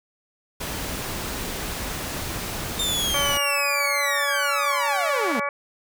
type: noise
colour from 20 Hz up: pink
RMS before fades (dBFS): -30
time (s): 0.6-3.38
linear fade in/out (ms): 10
type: linear sweep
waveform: sawtooth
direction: down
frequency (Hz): 3645 to 200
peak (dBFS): -20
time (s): 2.79-5.4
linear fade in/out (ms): 5
type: harmonic tone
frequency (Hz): 284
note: C#4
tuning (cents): +42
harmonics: 2 / 3 / 4 / 5 / 6 / 7 / 8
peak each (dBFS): -29 / -35 / -27 / -34 / -34 / -39 / -30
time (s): 3.14-5.49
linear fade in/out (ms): 2
effects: none